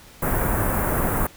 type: band-stop noise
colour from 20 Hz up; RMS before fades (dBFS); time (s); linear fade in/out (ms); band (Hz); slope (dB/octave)
pink; -22; 0.22-1.27; 5; 1700 to 11000; 24
effects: pink hiss -47 dBFS RMS until 1.36 s